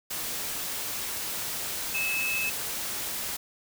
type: tone in noise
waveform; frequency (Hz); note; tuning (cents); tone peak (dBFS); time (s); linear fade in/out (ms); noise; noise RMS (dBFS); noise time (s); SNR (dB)
sine; 2600; E7; -24; -27; 1.94-2.5; 10; white; -33; 0.1-3.37; +3
effects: none